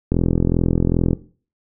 click train, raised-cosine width 3 ms, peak -4 dBFS, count 44, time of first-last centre 0.12-1.132 s, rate 42.5 Hz, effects noise-tail reverb RT60 0.4 s tail -17 dB re dry

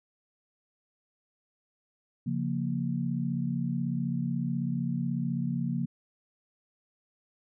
sine chord, Bb minor, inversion first, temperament equal, 138.59 / 174.61 / 233.1 Hz, Db3 / F3 / Bb3, 0 / 0 / 0 cents, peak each -32 dBFS, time 2.26-5.86 s, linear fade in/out 10 ms, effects none

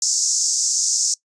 white band-pass noise, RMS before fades -20 dBFS, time 0.02-1.14 s, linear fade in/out 2 ms, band 5400 to 7300 Hz, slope 48 dB/octave, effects noise-tail reverb RT60 0.1 s tail -21 dB re dry + resampled to 22050 Hz

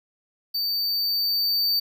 square tone with level ramp, 4595 Hz, D8, 39 cents flat, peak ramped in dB -24 to -20 dBFS, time 0.54-1.8 s, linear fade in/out 10 ms, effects none

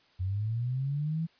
sine linear sweep, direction up, 89.3 to 166.3 Hz, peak -28 dBFS, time 0.19-1.27 s, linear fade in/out 20 ms, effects white hiss -64 dBFS RMS until 1.39 s + resampled to 11025 Hz

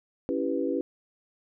sine chord, C# half-diminished seventh, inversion none, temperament equal, 277.2 / 329.6 / 392 / 493.9 Hz, C#4 / E4 / G4 / B4, 0 / 0 / 0 / 0 cents, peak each -30 / -31 / -32 / -31 dBFS, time 0.29-0.81 s, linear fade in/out 0 ms, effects none

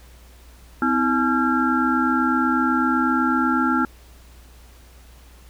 sine tone cluster, 254 / 322 / 850 / 1369 / 1613 Hz, B3 / E4 / G#5 / F6 / G6, +49 / -41 / +40 / -35 / +49 cents, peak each -21 / -24 / -27 / -21 / -30 dBFS, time 0.82-3.85 s, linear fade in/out 2 ms, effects added 60 Hz sine -45 dBFS peak until 5.49 s + pink hiss -52 dBFS RMS until 5.49 s

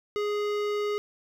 sine tone with hard clipping, 415.3 Hz, G#4, in tune, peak -28 dBFS, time 0.16-0.98 s, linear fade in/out 0 ms, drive 17 dB, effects none

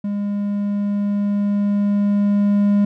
triangle tone with level ramp, 203.5 Hz, G#3, 35 cents flat, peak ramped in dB -18 to -10 dBFS, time 0.04-2.85 s, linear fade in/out 5 ms, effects none

